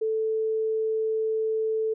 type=tone; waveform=sine; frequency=440 Hz; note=A4; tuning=in tune; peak=-23 dBFS; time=0.01-1.94 s; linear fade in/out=10 ms; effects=none